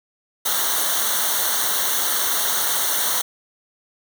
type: noise with comb filter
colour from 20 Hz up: white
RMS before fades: -21 dBFS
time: 0.45-3.22 s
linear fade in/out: 10 ms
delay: 0.4 ms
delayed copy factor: -0.9
effects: none